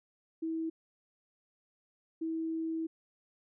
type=tone pair in turn; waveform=sine; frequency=324.1 / 324.1 Hz; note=E4 / E4; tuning=-29 / -29 cents; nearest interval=unison; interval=0 cents; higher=neither; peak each=-32 / -32 dBFS; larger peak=neither; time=0.42-0.7 / 2.21-2.87 s; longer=second; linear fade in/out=10 ms; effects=none